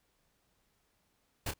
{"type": "noise with echo", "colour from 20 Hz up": "pink", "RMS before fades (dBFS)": -35, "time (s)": [1.46, 1.51], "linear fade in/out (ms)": 5, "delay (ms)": 28, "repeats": 1, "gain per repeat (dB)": -8, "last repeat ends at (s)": 1.538, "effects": ["pink hiss -75 dBFS RMS until 1.59 s"]}